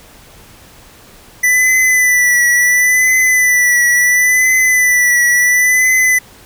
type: tone with vibrato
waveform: square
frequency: 1984 Hz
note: B6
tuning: 7 cents sharp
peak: -9 dBFS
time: 1.43-6.19 s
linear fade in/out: 10 ms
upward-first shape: triangle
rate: 0.72 Hz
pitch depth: 45 cents each way
effects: pink hiss -41 dBFS RMS until 6.45 s